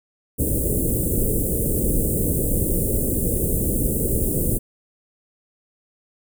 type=band-stop noise; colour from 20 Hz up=pink; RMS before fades=-21 dBFS; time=0.38-4.59 s; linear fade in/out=20 ms; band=530 to 8500 Hz; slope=48 dB/octave; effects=none